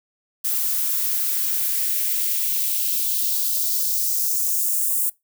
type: noise with high-pass filter sweep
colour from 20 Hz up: violet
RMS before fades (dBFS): -22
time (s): 0.44-5.1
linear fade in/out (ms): 10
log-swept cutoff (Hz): 870 to 8800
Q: 1.7
effects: noise-tail reverb RT60 0.2 s tail -23 dB re dry